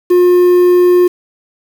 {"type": "tone with quantisation", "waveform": "triangle", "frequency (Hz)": 357.2, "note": "F4", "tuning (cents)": 39, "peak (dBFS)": -3, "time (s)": [0.1, 1.08], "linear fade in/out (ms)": 10, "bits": 5, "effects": []}